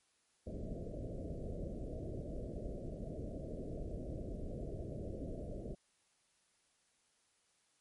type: low-pass noise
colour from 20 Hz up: pink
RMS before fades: -43 dBFS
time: 0.46-5.75 s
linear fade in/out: 10 ms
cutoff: 660 Hz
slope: 96 dB/octave
effects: white hiss -75 dBFS RMS until 7.8 s + MP3 48 kbps